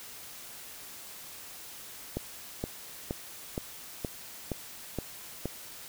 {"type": "click train", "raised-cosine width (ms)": 2, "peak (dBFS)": -18, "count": 8, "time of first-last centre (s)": [2.17, 5.456], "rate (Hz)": 2.13, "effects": ["white hiss -46 dBFS RMS until 5.88 s"]}